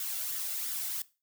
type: noise with flanger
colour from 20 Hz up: blue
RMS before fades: -35 dBFS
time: 0-1.02 s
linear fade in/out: 2 ms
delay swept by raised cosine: 0.56 to 1.45 ms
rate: 2.9 Hz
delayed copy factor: +0.5
effects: noise-tail reverb RT60 0.3 s tail -19 dB re dry